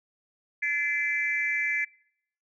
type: tone cluster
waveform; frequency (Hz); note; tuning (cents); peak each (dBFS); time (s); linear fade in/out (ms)
sine; 1720 / 2053 / 2333; A6 / C7 / D7; -40 / -33 / -12; -30 / -27 / -30; 0.62-1.85; 10
effects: noise-tail reverb RT60 0.7 s tail -24 dB re dry + tanh soft clip ceiling -16 dBFS